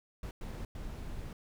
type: noise bursts at uneven times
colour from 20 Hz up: brown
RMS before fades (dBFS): -41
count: 3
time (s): 0.23-0.31 / 0.41-0.65 / 0.75-1.33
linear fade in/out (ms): 2
effects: none